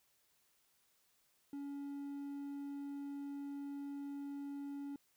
triangle tone, 282.2 Hz, C#4, 31 cents sharp, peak -40 dBFS, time 1.53-4.96 s, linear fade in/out 2 ms, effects white hiss -75 dBFS RMS until 5.16 s

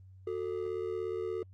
triangle ring-modulated tone, 406.5 Hz, G#4, 37 cents flat, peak -28 dBFS, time 0.27-1.43 s, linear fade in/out 2 ms, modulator 38.5 Hz, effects added 94 Hz sine -51 dBFS peak until 1.53 s + Opus 32 kbps

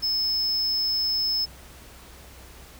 triangle tone, 5220 Hz, E8, 18 cents flat, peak -21 dBFS, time 0.02-1.46 s, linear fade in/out 20 ms, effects added 63 Hz sine -49 dBFS peak until 2.79 s + pink hiss -48 dBFS RMS until 2.79 s

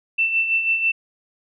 sine tone with tremolo, 2674 Hz, E7, 24 cents sharp, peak -15 dBFS, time 0.18-0.92 s, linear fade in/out 10 ms, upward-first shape sine, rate 6.1 Hz, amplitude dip 55%, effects none

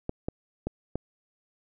clicks, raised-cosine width 2 ms, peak -16 dBFS, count 4, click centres 0.094 / 0.285 / 0.67 / 0.956 s, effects none

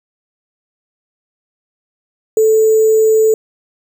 sine tone with sample-and-hold, 438.7 Hz, A4, 5 cents flat, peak -7 dBFS, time 2.37-3.34 s, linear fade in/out 2 ms, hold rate 7350 Hz, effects none

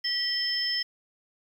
sine tone cluster, 1945 / 3144 / 5240 Hz, B6 / G7 / E8, -27 / +4 / -11 cents, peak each -33 / -33 / -27 dBFS, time 0.04-0.83 s, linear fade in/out 10 ms, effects 9-bit

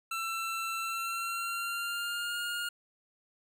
25% pulse tone with pitch glide, 1340 to 1419.7 Hz, E6 to F6, +28 to +28 cents, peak -29 dBFS, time 0.11-2.69 s, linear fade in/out 5 ms, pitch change +100 cents, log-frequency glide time 0.81-2.38 s, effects none

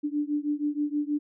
sine beating tone pair, 291.9 / 298.2 Hz, D4 / D4, -10 / +27 cents, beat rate 6.3 Hz, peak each -28 / -29 dBFS, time 0.03-1.19 s, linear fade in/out 20 ms, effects none

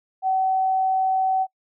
sine tone, 759 Hz, F#5, 44 cents sharp, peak -18 dBFS, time 0.22-1.47 s, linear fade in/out 50 ms, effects noise-tail reverb RT60 0.1 s tail -26 dB re dry

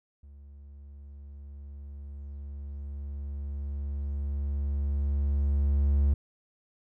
triangle tone with level ramp, 70.7 Hz, C#2, 35 cents sharp, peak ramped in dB -45 to -18 dBFS, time 0.23-6.14 s, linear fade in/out 5 ms, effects none

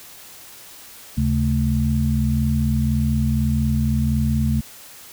sine tone cluster, 73.9 / 135.6 / 219.7 Hz, D2 / C#3 / A3, +11 / -38 / -2 cents, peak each -21 dBFS, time 1.17-4.61 s, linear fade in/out 10 ms, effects white hiss -42 dBFS RMS until 5.12 s

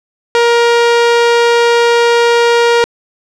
sawtooth tone, 471.3 Hz, A#4, 19 cents sharp, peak -3 dBFS, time 0.35-2.84 s, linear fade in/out 0 ms, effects low-pass 5000 Hz 12 dB/octave

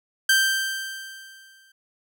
sawtooth tone with exponential decay, 1568 Hz, G6, in tune, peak -11 dBFS, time 0.29-1.72 s, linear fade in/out 5 ms, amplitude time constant 310 ms, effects none

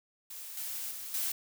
blue noise with level steps, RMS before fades -44 / -38 / -42 / -33 dBFS, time 0.3-1.32 s, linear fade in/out 5 ms, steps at 0.57 / 0.91 / 1.14 s, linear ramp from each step 2 ms, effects none

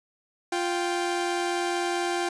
sawtooth tone pair together, 349.2 / 783 Hz, F4 / G5, 0 / -2 cents, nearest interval octave + major second, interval 1398 cents, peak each -23 / -26 dBFS, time 0.52-2.29 s, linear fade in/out 5 ms, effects resampled to 22050 Hz

